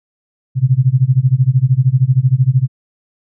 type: tone with tremolo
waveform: sine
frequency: 129.4 Hz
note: C3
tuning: 19 cents flat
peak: -5 dBFS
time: 0.55-2.68 s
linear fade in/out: 50 ms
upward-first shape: sine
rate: 13 Hz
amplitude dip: 95%
effects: none